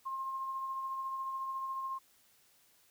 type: tone with tremolo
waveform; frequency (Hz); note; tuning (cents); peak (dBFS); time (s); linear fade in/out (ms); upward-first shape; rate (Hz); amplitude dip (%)
sine; 1065; C6; +30; -34; 0.05-1.99; 20; triangle; 14; 35
effects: white hiss -67 dBFS RMS until 2.9 s